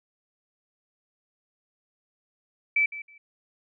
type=tone with echo; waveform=sine; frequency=2314 Hz; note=D7; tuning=26 cents flat; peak=-19 dBFS; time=2.76-2.86 s; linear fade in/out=5 ms; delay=160 ms; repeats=2; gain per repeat=-15 dB; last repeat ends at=3.18 s; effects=none